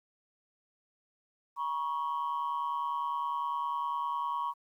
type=tone pair together; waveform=sine; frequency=958.8 / 1108.7 Hz; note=A#5 / C#6; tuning=+48 / 0 cents; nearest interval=minor third; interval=252 cents; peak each=-32 / -32 dBFS; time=1.56-4.54 s; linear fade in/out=50 ms; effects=tanh soft clip ceiling -26 dBFS + 11-bit